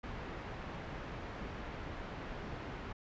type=low-pass noise; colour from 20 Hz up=pink; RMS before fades=-44 dBFS; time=0.03-2.93 s; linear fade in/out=10 ms; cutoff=2100 Hz; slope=12 dB/octave; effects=resampled to 16000 Hz